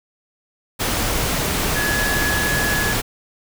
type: tone in noise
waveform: sine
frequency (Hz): 1691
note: G#6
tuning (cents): +31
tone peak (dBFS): -21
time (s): 1.75-2.94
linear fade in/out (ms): 20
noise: pink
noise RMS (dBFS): -21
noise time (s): 0.79-3.02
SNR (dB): -3
effects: none